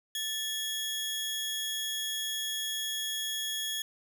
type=tone pair together; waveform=sawtooth; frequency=1760 / 3322 Hz; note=A6 / G#7; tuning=0 / 0 cents; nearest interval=major seventh; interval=1100 cents; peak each=-38 / -29 dBFS; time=0.15-3.82 s; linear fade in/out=2 ms; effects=none